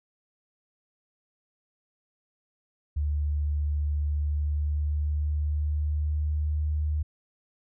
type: tone with pitch glide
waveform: sine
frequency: 73.8 to 75.74 Hz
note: D2 to D#2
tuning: +9 to -46 cents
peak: -24 dBFS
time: 2.96-7.03 s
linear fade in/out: 10 ms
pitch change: +45 cents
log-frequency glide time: 4.11-6.69 s
effects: none